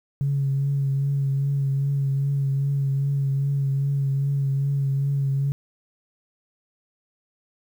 sine tone with vibrato, 138.59 Hz, C#3, in tune, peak -19 dBFS, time 0.21-5.52 s, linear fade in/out 0 ms, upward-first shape triangle, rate 2.5 Hz, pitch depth 31 cents each way, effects tanh soft clip ceiling -15 dBFS + 9-bit

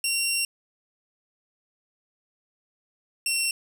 15% pulse tone pair in turn, 2749 / 2722 Hz, F7 / F7, -28 / -45 cents, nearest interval unison, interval 17 cents, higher first, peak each -16 / -16 dBFS, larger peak neither, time 0.04-0.45 / 3.26-3.51 s, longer first, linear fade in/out 2 ms, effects none

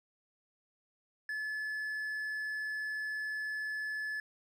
triangle tone, 1723 Hz, A6, 37 cents flat, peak -33 dBFS, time 1.29-4.2 s, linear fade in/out 2 ms, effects none

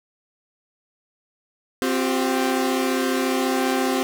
sawtooth chord, C suspended fourth, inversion none, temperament equal with one note detuned, 261.6 / 357.4 / 392 Hz, C4 / F4 / G4, 0 / +40 / 0 cents, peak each -18 / -23 / -22 dBFS, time 1.82-4.03 s, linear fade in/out 0 ms, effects none

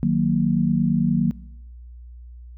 sine chord, D# minor, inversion none, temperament equal, 155.56 / 185 / 233.1 Hz, D#3 / F#3 / A#3, 0 / 0 / 0 cents, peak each -22 / -21 / -21 dBFS, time 0.03-1.31 s, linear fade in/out 0 ms, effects noise-tail reverb RT60 0.9 s tail -22 dB re dry + added 60 Hz sine -38 dBFS peak until 2.57 s

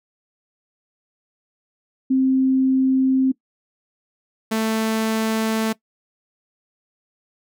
sine / sawtooth tone pair in turn, 263 / 221.3 Hz, C4 / A3, +9 / +10 cents, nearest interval minor third, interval 299 cents, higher first, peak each -14 / -15 dBFS, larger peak first, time 2.1-3.32 / 4.51-5.73 s, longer neither, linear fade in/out 10 ms, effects noise-tail reverb RT60 0.1 s tail -20 dB re dry

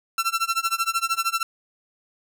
sawtooth tone with tremolo, 1349 Hz, E6, 40 cents sharp, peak -15 dBFS, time 0.18-1.43 s, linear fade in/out 2 ms, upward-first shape sine, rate 13 Hz, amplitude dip 95%, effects none

